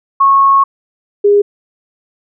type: tone pair in turn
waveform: sine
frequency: 1097 / 408.3 Hz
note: C#6 / G#4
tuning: -18 / -29 cents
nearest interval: octave + perfect fourth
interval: 1711 cents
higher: first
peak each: -5 dBFS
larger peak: neither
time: 0.2-0.64 / 1.24-1.42 s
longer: first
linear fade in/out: 10 ms
effects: none